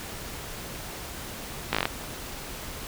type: slowing click train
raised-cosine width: 0.3 ms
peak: -7 dBFS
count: 7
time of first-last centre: 1.73-1.855 s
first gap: 17 ms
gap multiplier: 1.08
effects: pink hiss -38 dBFS RMS until 2.87 s